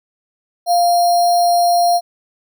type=tone with sample-and-hold; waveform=sine; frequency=698.5 Hz; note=F5; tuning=in tune; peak=-10 dBFS; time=0.66-2.01 s; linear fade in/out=50 ms; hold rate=4900 Hz; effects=none